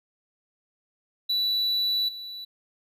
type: tone with level steps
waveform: triangle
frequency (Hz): 3951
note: B7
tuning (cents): 0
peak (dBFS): -21 / -34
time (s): 1.29-2.45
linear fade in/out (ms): 10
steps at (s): 2.08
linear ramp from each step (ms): 10
effects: none